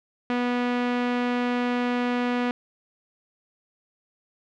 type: tone with low-pass filter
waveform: sawtooth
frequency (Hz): 244.8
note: B3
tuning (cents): -15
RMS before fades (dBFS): -25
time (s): 0.3-2.51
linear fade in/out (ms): 0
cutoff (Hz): 2600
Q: 1.1
effects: none